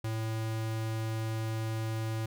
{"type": "tone", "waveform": "square", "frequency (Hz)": 111.2, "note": "A2", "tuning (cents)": 19, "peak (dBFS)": -32, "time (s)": [0.04, 2.26], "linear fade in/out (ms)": 5, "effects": []}